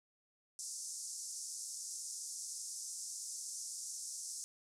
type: band-pass noise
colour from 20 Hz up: pink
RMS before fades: -45 dBFS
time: 0.59-4.44 s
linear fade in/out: 0 ms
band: 5400 to 9900 Hz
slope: 48 dB/octave
effects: none